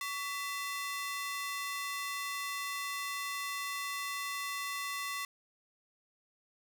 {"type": "ring-modulated tone", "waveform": "sawtooth", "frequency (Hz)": 1561, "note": "G6", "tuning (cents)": -8, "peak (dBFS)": -29, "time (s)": [0.01, 5.25], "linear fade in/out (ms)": 2, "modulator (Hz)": 433, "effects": []}